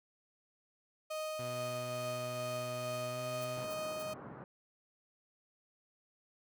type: tone with tremolo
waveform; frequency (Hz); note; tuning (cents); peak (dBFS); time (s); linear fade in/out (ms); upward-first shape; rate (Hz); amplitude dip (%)
35% pulse; 622.3; D#5; 0; -35; 1.1-4.14; 10; triangle; 2.3; 25
type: tone with pitch glide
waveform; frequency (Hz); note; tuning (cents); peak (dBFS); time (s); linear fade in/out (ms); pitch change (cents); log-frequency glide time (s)
sawtooth; 123.2 to 126.88; B2 to B2; -4 to +47; -39; 1.39-3.65; 5; +51; 3.1-3.18
type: noise bursts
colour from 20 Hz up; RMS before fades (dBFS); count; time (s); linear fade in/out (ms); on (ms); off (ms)
violet; -49; 3; 3.41-4.03; 10; 40; 250
type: band-pass noise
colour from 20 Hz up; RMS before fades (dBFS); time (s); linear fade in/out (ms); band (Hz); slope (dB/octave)
pink; -49; 3.57-4.44; 0; 110 to 1400; 24
effects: none